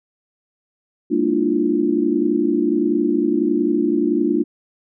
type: tone cluster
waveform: sine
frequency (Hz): 203.2 / 234.3 / 298.5 / 328.7 / 350.2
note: G#3 / A#3 / D4 / E4 / F4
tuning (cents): -38 / +9 / +28 / -5 / +5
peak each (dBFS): -27 / -22 / -19 / -26 / -20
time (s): 1.1-4.44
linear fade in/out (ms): 20
effects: none